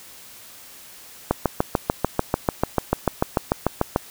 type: click train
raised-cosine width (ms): 1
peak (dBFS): -3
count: 19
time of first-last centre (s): 1.31-3.961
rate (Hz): 6.79
effects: white hiss -44 dBFS RMS until 4.1 s